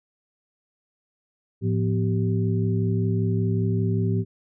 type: tone cluster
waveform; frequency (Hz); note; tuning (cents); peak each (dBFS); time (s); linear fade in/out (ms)
sine; 108.5 / 173.7 / 245.7 / 386.9; A2 / F3 / B3 / G4; -24 / -9 / -9 / -23; -22 / -26 / -30 / -30; 1.61-4.25; 50
effects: none